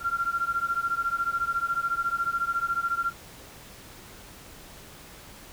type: beating tone pair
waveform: sine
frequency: 1372 / 1386 Hz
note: F6 / F6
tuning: -31 / -14 cents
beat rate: 14 Hz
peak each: -28 dBFS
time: 0-3.13 s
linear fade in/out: 50 ms
effects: pink hiss -47 dBFS RMS until 5.52 s